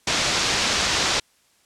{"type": "low-pass noise", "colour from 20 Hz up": "white", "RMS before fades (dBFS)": -22, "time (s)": [0.07, 1.2], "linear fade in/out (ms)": 5, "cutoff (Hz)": 6300, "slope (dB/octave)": 24, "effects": ["white hiss -61 dBFS RMS until 1.65 s", "low-pass 10000 Hz 12 dB/octave"]}